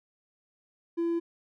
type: tone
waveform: triangle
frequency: 337.3 Hz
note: E4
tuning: 40 cents sharp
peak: -23 dBFS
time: 0.97-1.2 s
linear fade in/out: 20 ms
effects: tanh soft clip ceiling -20 dBFS